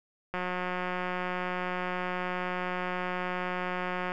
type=click train; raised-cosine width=0.5 ms; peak=-18 dBFS; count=685; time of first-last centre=0.34-4.119 s; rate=181 Hz; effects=none